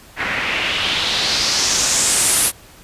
white noise with low-pass filter sweep, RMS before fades -18 dBFS, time 0.16-2.52 s, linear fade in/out 50 ms, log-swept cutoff 1900 to 11000 Hz, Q 2.6, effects pink hiss -44 dBFS RMS until 2.83 s + resampled to 32000 Hz

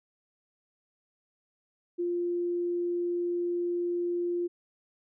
sine tone, 349.2 Hz, F4, in tune, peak -27 dBFS, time 1.98-4.48 s, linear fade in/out 20 ms, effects none

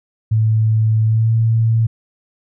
sine tone with pitch glide, 110 to 113.16 Hz, A2 to A2, 0 to +49 cents, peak -11 dBFS, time 0.31-1.87 s, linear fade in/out 10 ms, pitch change +49 cents, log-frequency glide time 1.05-1.31 s, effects none

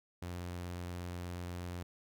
sawtooth tone, 88.3 Hz, F2, 20 cents sharp, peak -36 dBFS, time 0.22-1.83 s, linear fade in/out 5 ms, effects none

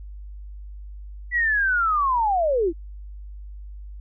sine linear sweep, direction down, 1975.5 to 305.5 Hz, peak -18 dBFS, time 1.31-2.73 s, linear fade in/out 50 ms, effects added 50 Hz sine -35 dBFS peak until 4 s

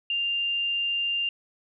sine tone, 2794 Hz, F7, in tune, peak -24 dBFS, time 0.1-1.29 s, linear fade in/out 2 ms, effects none

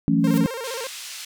sine chord, F# minor seventh, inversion third, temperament equal with one note detuned, 166.73 / 185 / 220 / 277.2 Hz, E3 / F#3 / A3 / C#4, +20 / 0 / 0 / 0 cents, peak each -21 / -26 / -21 / -20 dBFS, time 0.08-0.46 s, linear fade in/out 0 ms
white noise with exponential growth, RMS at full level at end -31 dBFS, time 0.19-0.38 s, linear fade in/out 2 ms, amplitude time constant 40 ms
sawtooth tone with vibrato, 493.7 Hz, B4, 1 cent flat, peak -25 dBFS, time 0.24-0.87 s, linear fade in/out 2 ms, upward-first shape square, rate 15 Hz, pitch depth 120 cents each way
pink band-pass noise, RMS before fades -36 dBFS, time 0.64-1.25 s, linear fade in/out 5 ms, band 2800 to 9100 Hz, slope 12 dB/octave
effects none

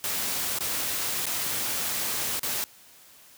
white noise with dropouts, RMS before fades -29 dBFS, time 0.04-2.64 s, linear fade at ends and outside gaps 0 ms, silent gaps 0.586-0.607 / 1.256-1.266 / 2.394-2.432 s, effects white hiss -53 dBFS RMS until 3.37 s + high-pass 60 Hz 12 dB/octave

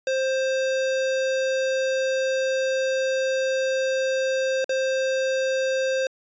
square tone with dropouts, 527 Hz, C5, 12 cents sharp, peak -22 dBFS, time 0.07-6.07 s, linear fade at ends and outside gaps 2 ms, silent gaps 4.644-4.693 s, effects resampled to 16000 Hz

